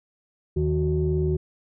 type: tone cluster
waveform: sine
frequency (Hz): 79.6 / 156.8 / 369.9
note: D#2 / D#3 / F#4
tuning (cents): +40 / +14 / 0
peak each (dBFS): -24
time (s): 0.56-1.37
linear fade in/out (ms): 10
effects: tanh soft clip ceiling -13 dBFS